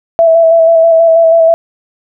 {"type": "tone with vibrato", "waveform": "sine", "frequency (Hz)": 659.3, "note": "E5", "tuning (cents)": 0, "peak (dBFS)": -3, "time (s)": [0.19, 1.54], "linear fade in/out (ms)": 0, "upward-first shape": "square", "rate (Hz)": 6.2, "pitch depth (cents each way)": 20, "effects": []}